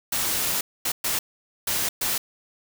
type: noise bursts at uneven times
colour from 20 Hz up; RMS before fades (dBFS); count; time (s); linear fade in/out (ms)
white; -25; 5; 0.12-0.61 / 0.85-0.92 / 1.04-1.19 / 1.67-1.89 / 2.01-2.18; 5
effects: none